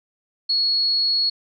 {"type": "tone", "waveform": "sine", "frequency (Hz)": 4344, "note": "C#8", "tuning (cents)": -36, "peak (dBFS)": -17, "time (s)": [0.49, 1.3], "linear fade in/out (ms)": 10, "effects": []}